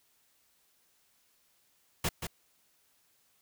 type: noise with echo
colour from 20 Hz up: pink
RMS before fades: -30 dBFS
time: 2.04-2.09 s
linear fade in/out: 5 ms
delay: 180 ms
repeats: 1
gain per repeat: -7 dB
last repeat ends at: 2.27 s
effects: white hiss -70 dBFS RMS until 3.41 s